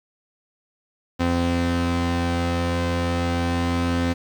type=tone pair together; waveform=sawtooth; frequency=86 / 257.7 Hz; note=F2 / C4; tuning=-26 / -26 cents; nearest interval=octave + perfect fifth; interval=1900 cents; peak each=-19 dBFS; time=1.19-4.14 s; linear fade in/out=20 ms; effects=low-pass 5000 Hz 12 dB/octave + 8-bit